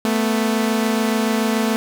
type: tone pair together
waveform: sawtooth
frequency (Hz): 220.3 / 247.3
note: A3 / B3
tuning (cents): +2 / +3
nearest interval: major second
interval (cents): 201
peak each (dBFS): -14 / -19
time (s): 0.05-1.76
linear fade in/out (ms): 0
effects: none

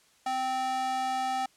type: tone with high-pass filter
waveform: square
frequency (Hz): 259.9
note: C4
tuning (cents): -11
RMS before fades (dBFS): -30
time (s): 0.26-1.46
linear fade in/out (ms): 5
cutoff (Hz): 650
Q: 4.9
effects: white hiss -63 dBFS RMS until 1.56 s + low-pass 9000 Hz 12 dB/octave

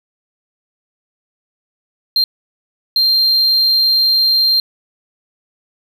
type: tone bursts at uneven times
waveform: sine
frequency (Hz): 4177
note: C8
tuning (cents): -4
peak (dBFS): -7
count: 2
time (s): 2.16-2.24 / 2.96-4.6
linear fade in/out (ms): 2
effects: tanh soft clip ceiling -9 dBFS + 7-bit

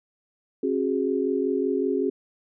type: chord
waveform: sine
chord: C# suspended fourth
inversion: none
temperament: equal with one note detuned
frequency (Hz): 270.1 / 370 / 415.3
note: C#4 / F#4 / G#4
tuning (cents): -45 / 0 / 0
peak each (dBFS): -26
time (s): 0.63-2.1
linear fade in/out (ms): 5
effects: none

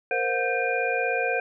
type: tone cluster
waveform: sine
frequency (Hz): 465.6 / 522 / 722 / 1565 / 2422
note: A#4 / C5 / F#5 / G6 / D#7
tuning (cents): -2 / -4 / -43 / -3 / -47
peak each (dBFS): -29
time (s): 0.11-1.4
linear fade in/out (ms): 2
effects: none

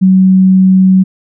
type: tone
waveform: sine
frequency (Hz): 188.1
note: F#3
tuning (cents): +29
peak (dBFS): -3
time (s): 0.01-1.04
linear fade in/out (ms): 20
effects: none

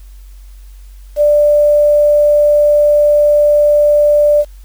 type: tone with quantisation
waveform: sine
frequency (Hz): 590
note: D5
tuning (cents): +8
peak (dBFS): -6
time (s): 1.16-4.45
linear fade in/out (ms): 50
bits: 6
effects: added 47 Hz sine -32 dBFS peak until 4.64 s + white hiss -51 dBFS RMS until 4.64 s

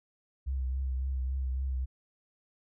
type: tone with vibrato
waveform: sine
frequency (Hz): 65.41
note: C2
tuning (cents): 0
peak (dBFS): -29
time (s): 0.46-1.86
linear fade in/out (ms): 20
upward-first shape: triangle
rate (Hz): 3.6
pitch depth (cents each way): 47
effects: none

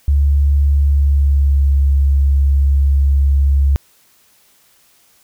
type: tone with pitch glide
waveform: sine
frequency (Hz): 71 to 69.42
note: C#2 to C#2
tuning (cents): +42 to +3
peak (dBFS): -9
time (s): 0.08-3.76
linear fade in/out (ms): 0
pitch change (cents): -39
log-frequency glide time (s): 0.79-1.77
effects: white hiss -53 dBFS RMS until 5.23 s

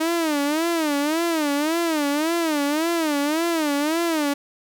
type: tone with vibrato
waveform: sawtooth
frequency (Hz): 311.1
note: D#4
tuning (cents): 0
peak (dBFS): -16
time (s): 0-4.34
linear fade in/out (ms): 10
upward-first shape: sine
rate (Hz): 1.8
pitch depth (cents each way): 160
effects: none

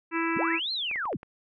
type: harmonic tone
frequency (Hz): 330.7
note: E4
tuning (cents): +6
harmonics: 1 / 3 / 4 / 5 / 6 / 7 / 8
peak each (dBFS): -28 / -33 / -34 / -35 / -36 / -36 / -37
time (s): 0.11-0.6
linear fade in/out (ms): 50
type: linear two-way sweep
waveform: sine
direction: up then down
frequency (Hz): 71.8 to 4274 to 71.8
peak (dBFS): -28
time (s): 0.36-1.17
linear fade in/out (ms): 10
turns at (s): 0.72
type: clicks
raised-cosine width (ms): 0.5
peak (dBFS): -28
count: 5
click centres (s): 0.913 / 0.959 / 1.055 / 1.129 / 1.231
effects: none

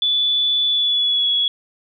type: tone with pitch glide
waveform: sine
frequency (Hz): 3466 to 3363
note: A7 to G#7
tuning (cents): -27 to +21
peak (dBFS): -15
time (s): 0.02-1.48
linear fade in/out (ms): 2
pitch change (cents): -52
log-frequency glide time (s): 0.66-1.29
effects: none

